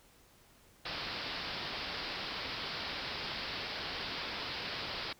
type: low-pass noise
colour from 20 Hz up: white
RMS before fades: -40 dBFS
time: 0.85-5.13 s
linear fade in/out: 5 ms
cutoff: 5100 Hz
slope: 96 dB/octave
effects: pink hiss -63 dBFS RMS until 5.19 s